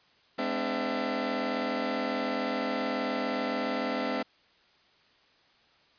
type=tone cluster; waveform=20% pulse; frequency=208.5 / 255.6 / 295.1 / 669 Hz; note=G#3 / C4 / D4 / E5; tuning=+7 / -40 / +8 / +25 cents; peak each=-32 / -27 / -31 / -30 dBFS; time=0.38-4.23 s; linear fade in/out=10 ms; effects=white hiss -63 dBFS RMS until 5.98 s + resampled to 11025 Hz